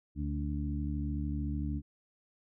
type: harmonic tone with a mistuned harmonic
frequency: 73.42 Hz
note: D2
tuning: in tune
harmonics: 1 / 2 / 3 / 4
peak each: -34 / -38 / -40 / -39 dBFS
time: 0.15-1.82 s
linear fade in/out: 50 ms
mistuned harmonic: 4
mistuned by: -16 cents
effects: none